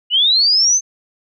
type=linear sweep; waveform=sine; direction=up; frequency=2855 to 6320 Hz; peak=-10 dBFS; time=0.1-0.81 s; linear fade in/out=50 ms; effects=none